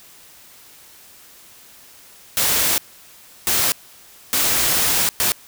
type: noise bursts at uneven times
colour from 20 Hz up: white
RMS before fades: -18 dBFS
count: 4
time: 2.37-2.78 / 3.47-3.72 / 4.33-5.09 / 5.2-5.32 s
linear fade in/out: 0 ms
effects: white hiss -46 dBFS RMS until 5.47 s